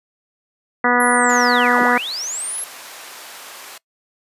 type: harmonic tone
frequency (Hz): 244.7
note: B3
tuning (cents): -16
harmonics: 1 / 2 / 3 / 4 / 5 / 6 / 7 / 8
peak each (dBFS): -21 / -21 / -21 / -21 / -21 / -21 / -21 / -21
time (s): 0.84-1.98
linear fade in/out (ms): 5
type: linear two-way sweep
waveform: sine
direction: down then up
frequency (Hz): 11310 to 174.61 to 11310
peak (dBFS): -23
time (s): 1-2.64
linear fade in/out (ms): 2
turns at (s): 1.82
type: high-pass noise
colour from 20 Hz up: pink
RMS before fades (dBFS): -37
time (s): 1.29-3.78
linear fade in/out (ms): 5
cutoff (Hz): 710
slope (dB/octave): 12
effects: noise-tail reverb RT60 0.1 s tail -22 dB re dry + resampled to 32000 Hz